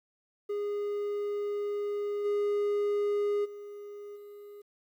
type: tone with level steps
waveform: triangle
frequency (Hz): 410.9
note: G#4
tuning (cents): -18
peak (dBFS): -28 / -24 / -39 / -43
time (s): 0.49-4.62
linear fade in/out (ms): 10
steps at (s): 2.24 / 3.44 / 4.15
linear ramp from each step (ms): 20
effects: 11-bit